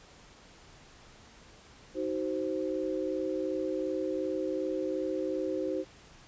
sine chord, C diminished, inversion first, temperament just, 314 / 376.7 / 523.3 Hz, Eb4 / Gb4 / C5, +16 / +31 / 0 cents, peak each -34 dBFS, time 1.94-5.85 s, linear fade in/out 50 ms, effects pink hiss -55 dBFS RMS until 6.27 s + resampled to 16000 Hz

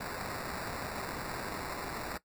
violet noise with sample-and-hold, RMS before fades -39 dBFS, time 0-2.18 s, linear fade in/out 10 ms, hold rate 3150 Hz, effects noise-tail reverb RT60 0.1 s tail -17 dB re dry

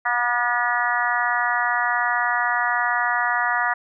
harmonic tone with a mistuned harmonic, 241.2 Hz, B3, 41 cents flat, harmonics 3 / 4 / 5 / 6 / 7 / 8, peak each -26 / -26 / -26 / -26 / -26 / -26 dBFS, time 0.05-3.74 s, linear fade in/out 10 ms, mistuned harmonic 7, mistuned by +26 cents, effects none

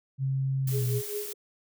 sine tone with pitch glide, 134.4 to 121.83 Hz, C3 to B2, +47 to -23 cents, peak -25 dBFS, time 0.18-1.02 s, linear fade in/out 50 ms, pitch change -170 cents, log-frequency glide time 0.64-0.84 s
blue noise, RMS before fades -38 dBFS, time 0.67-1.33 s, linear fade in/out 5 ms
sine tone with tremolo, 415.3 Hz, G#4, in tune, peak -29 dBFS, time 0.71-1.34 s, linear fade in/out 50 ms, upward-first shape triangle, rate 4.9 Hz, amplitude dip 90%
effects none

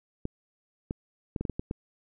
clicks, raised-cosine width 3 ms, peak -18 dBFS, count 8, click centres 0.254 / 0.909 / 1.362 / 1.41 / 1.452 / 1.497 / 1.595 / 1.711 s, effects none

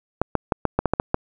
clicks, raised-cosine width 1 ms, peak -4 dBFS, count 9, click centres 0.216 / 0.353 / 0.522 / 0.653 / 0.79 / 0.857 / 0.936 / 0.999 / 1.144 s, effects none

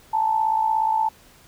sine tone with amplitude modulation, 880 Hz, A5, in tune, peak -15 dBFS, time 0.13-1.09 s, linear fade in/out 10 ms, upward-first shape sine, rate 56.9 Hz, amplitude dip 65%, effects pink hiss -52 dBFS RMS until 1.47 s

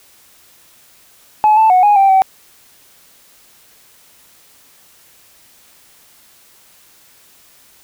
sine tone with pitch steps, 854 / 880 / 736 / 827 / 783 / 765 Hz, G#5 / A5 / F#5 / G#5 / G5 / G5, +48 / 0 / -9 / -8 / -2 / -42 cents, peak -5 dBFS, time 1.44-2.22 s, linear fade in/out 0 ms, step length 130 ms, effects tanh soft clip ceiling -4 dBFS + white hiss -48 dBFS RMS until 7.83 s

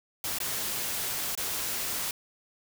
white noise with dropouts, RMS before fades -32 dBFS, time 0.24-2.11 s, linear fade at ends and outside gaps 2 ms, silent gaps 0.386-0.402 / 1.352-1.375 s, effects none

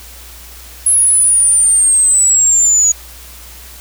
sine exponential sweep, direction down, 10740 to 6760 Hz, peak -7 dBFS, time 0.86-2.92 s, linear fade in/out 5 ms, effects added 60 Hz sine -36 dBFS peak until 3.8 s + white hiss -36 dBFS RMS until 3.8 s

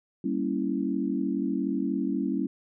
sine chord, G diminished seventh, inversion none, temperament equal, 196 / 233.1 / 277.2 / 329.6 Hz, G3 / Bb3 / Db4 / Fb4, 0 / 0 / 0 / 0 cents, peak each -31 / -32 / -29 / -32 dBFS, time 0.24-2.47 s, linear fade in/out 5 ms, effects none

